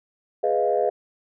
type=chord; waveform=sine; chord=F half-diminished seventh; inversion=first; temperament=equal; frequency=415.3 / 493.9 / 622.3 / 698.5 Hz; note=Ab4 / Cb5 / Eb5 / F5; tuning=0 / 0 / 0 / 0 cents; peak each=-24 dBFS; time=0.43-0.9 s; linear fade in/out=10 ms; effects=tanh soft clip ceiling -9 dBFS